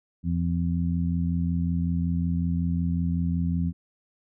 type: harmonic tone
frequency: 85.4 Hz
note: F2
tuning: 38 cents flat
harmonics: 1 / 2 / 3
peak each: -27 / -25 / -32 dBFS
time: 0.23-3.73 s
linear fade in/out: 50 ms
effects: none